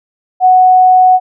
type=tone; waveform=sine; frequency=740 Hz; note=F#5; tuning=in tune; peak=-3 dBFS; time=0.4-1.2 s; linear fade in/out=50 ms; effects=none